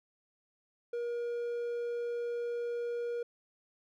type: tone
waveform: triangle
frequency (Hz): 475.5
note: A#4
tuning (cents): +34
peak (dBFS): -31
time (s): 0.93-3.23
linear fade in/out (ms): 5
effects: none